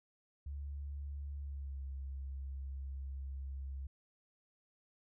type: tone with pitch glide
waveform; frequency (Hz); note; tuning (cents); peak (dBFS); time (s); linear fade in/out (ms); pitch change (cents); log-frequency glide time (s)
sine; 71 to 67.64; C#2 to C#2; +42 to -42; -40; 0.46-3.87; 5; -84; 1.39-1.83
effects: none